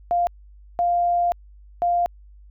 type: tone bursts at uneven times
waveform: sine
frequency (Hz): 698.5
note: F5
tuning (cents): 0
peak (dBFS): -17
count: 3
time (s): 0.11-0.27 / 0.79-1.32 / 1.82-2.06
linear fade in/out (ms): 0
effects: added 50 Hz sine -44 dBFS peak until 2.5 s